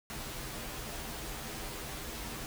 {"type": "noise with comb filter", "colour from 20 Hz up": "pink", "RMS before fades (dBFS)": -41, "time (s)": [0.1, 2.46], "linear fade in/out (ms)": 0, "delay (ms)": 11, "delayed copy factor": -0.75, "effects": []}